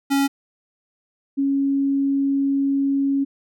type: tone pair in turn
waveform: square / sine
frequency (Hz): 277.2 / 276.2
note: C#4 / C#4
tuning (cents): 0 / -6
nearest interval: unison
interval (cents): 6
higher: first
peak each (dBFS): -17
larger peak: neither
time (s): 0.1-0.28 / 1.37-3.25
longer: second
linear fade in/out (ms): 20
effects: none